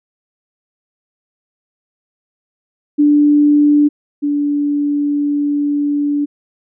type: tone pair in turn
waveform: sine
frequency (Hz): 293.7 / 290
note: D4 / D4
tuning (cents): 0 / -22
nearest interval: unison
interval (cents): 22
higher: first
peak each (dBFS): -7 / -13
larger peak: first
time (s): 2.98-3.89 / 4.22-6.26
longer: second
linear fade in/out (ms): 20
effects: none